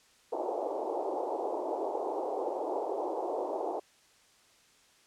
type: band-pass noise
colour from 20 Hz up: pink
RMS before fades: -34 dBFS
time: 0.32-3.8 s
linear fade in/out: 10 ms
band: 340 to 900 Hz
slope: 48 dB/octave
effects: white hiss -63 dBFS RMS until 5.06 s + low-pass 8000 Hz 12 dB/octave

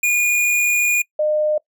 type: tone pair in turn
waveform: square / sine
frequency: 2438 / 608.2 Hz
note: D#7 / D#5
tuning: -36 / -40 cents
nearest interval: 2 octaves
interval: 2404 cents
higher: first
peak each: -15 dBFS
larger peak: neither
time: 0.03-1.02 / 1.19-1.58 s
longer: first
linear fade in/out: 5 ms
effects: noise-tail reverb RT60 0.1 s tail -23 dB re dry

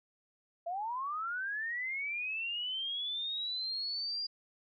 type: linear sweep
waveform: sine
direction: up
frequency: 660 to 4841 Hz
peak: -34 dBFS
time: 0.66-4.27 s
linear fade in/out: 10 ms
effects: none

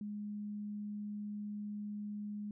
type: tone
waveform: sine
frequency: 207.7 Hz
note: G#3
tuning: in tune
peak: -39 dBFS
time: 0.01-2.51 s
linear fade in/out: 2 ms
effects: none

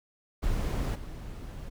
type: noise with level steps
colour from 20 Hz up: brown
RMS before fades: -29 / -40 dBFS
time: 0.42-1.7 s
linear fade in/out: 20 ms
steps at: 0.94 s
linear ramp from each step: 20 ms
effects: none

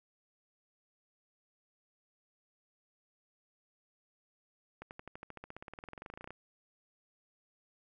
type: accelerating click train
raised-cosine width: 0.5 ms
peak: -30 dBFS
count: 28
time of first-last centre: 4.82-6.306 s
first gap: 89 ms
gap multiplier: 0.96
effects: none

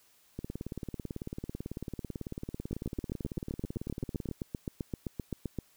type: two click trains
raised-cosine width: 3 ms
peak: -24 / -21 dBFS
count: 72 / 23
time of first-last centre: 0.39-4.313 / 2.73-5.587 s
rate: 18.1 / 7.7 Hz
effects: white hiss -65 dBFS RMS until 5.76 s

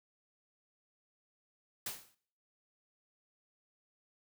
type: noise with exponential decay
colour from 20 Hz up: white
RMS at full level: -36 dBFS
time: 1.86-2.15 s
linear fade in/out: 5 ms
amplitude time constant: 62 ms
effects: noise-tail reverb RT60 0.6 s tail -22 dB re dry

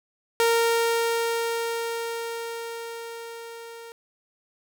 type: tone with level ramp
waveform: sawtooth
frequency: 462.5 Hz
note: A#4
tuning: 14 cents flat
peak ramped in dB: -14 to -36 dBFS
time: 0.4-3.92 s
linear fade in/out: 0 ms
effects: none

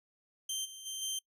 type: tone with level steps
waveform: 20% pulse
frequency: 3136 Hz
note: G7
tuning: in tune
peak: -29 / -41 / -33 / -29 dBFS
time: 0.49-1.19 s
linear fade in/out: 5 ms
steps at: 0.64 / 0.85 / 1.01 s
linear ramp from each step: 20 ms
effects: noise-tail reverb RT60 0.1 s tail -24 dB re dry

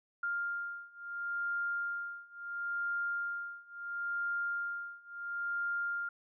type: beating tone pair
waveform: sine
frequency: 1400 / 1400.73 Hz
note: F6 / F6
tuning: +4 / +5 cents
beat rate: 0.73 Hz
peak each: -38 / -37 dBFS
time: 0.23-6.09 s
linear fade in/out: 5 ms
effects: none

